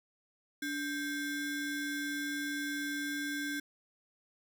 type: ring-modulated tone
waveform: square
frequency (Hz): 932.3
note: A#5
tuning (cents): 0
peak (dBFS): -32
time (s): 0.62-3.6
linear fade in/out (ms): 5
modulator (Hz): 643
effects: none